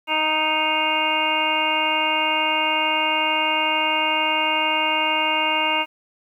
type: harmonic tone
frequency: 311.1 Hz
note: D#4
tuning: in tune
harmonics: 1 / 2 / 3 / 4 / 5 / 7 / 8 / 9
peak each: -32 / -29 / -23 / -30 / -33 / -26 / -28 / -23 dBFS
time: 0.07-5.86 s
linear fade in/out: 50 ms
effects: 9-bit